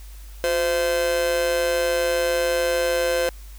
45% pulse tone with amplitude modulation, 516 Hz, C5, 24 cents flat, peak -16 dBFS, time 0.44-3.29 s, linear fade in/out 0 ms, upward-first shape sine, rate 159 Hz, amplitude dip 75%, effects added 50 Hz sine -37 dBFS peak until 3.58 s + white hiss -50 dBFS RMS until 3.58 s

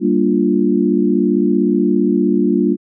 sine chord, G minor seventh, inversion none, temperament equal, 196 / 233.1 / 293.7 / 349.2 Hz, G3 / Bb3 / D4 / F4, 0 / 0 / 0 / 0 cents, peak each -17 dBFS, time 0-2.77 s, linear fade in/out 50 ms, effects none

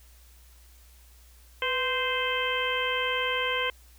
harmonic tone with a mistuned harmonic, 520 Hz, C5, 11 cents flat, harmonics 1 / 2 / 3 / 4 / 5 / 6, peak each -32 / -32 / -33 / -32 / -34 / -32 dBFS, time 1.62-3.7 s, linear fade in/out 2 ms, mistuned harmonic 1, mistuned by -73 cents, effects added 60 Hz sine -52 dBFS peak until 3.98 s + white hiss -59 dBFS RMS until 3.98 s

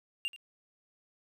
triangle tone with echo, 2794 Hz, F7, in tune, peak -29 dBFS, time 0.25-0.28 s, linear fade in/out 0 ms, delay 82 ms, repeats 1, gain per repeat -15 dB, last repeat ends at 0.362 s, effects none

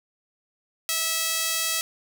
sawtooth tone with high-pass filter, 651 Hz, E5, 22 cents flat, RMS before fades -26 dBFS, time 0.89-1.81 s, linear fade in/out 0 ms, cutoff 3100 Hz, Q 0.52, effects none

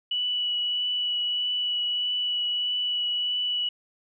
sine tone with vibrato, 2949 Hz, F#7, 6 cents flat, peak -24 dBFS, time 0.11-3.69 s, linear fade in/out 5 ms, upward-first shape triangle, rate 1.6 Hz, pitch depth 12 cents each way, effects none

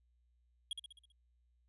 square tone with echo, 3291 Hz, G#7, 16 cents flat, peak -37 dBFS, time 0.71-0.73 s, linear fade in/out 2 ms, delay 65 ms, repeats 6, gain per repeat -5 dB, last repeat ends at 1.12 s, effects added 60 Hz sine -70 dBFS peak until 1.68 s + resampled to 24000 Hz

